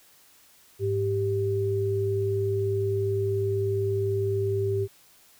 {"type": "tone pair together", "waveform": "sine", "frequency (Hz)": [103.83, 392], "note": ["G#2", "G4"], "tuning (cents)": [0, 0], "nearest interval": "octave + major seventh", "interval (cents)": 2300, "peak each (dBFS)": [-27, -25], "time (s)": [0.79, 4.88], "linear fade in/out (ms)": 50, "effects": ["white hiss -57 dBFS RMS until 5.39 s"]}